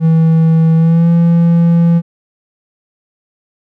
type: tone with pitch glide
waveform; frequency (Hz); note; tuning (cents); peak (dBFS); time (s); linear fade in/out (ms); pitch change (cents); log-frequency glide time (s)
triangle; 162.2 to 169.09; E3 to E3; -28 to +44; -4; 0-2.02; 50; +72; 0.76-1.09
effects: none